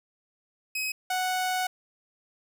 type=tone pair in turn; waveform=sawtooth; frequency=2538 / 739.5 Hz; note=D#7 / F#5; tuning=+34 / -1 cents; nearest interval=octave + major sixth; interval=2135 cents; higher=first; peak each=-25 / -22 dBFS; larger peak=second; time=0.75-0.92 / 1.1-1.67 s; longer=second; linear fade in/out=5 ms; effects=10-bit